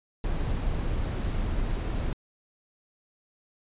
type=noise; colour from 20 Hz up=brown; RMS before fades=-28 dBFS; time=0.24-2.13 s; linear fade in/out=2 ms; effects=resampled to 8000 Hz